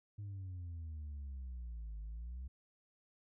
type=exponential two-way sweep; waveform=sine; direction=down then up; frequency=104.3 to 51.91 to 65.8 Hz; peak=-40 dBFS; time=0.18-2.48 s; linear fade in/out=10 ms; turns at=2 s; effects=tanh soft clip ceiling -41 dBFS